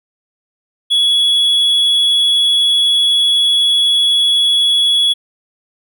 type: tone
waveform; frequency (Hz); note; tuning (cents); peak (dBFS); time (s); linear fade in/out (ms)
triangle; 3372; G#7; +26; -8; 0.9-5.14; 20
effects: none